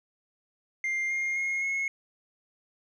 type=tone with pitch steps; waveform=sine; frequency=2100 / 2124 / 2149 / 2174 Hz; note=C7 / C7 / C7 / C#7; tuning=+6 / +25 / +46 / -34 cents; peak=-24 dBFS; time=0.84-1.88 s; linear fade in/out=2 ms; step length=260 ms; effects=tanh soft clip ceiling -26 dBFS + 11-bit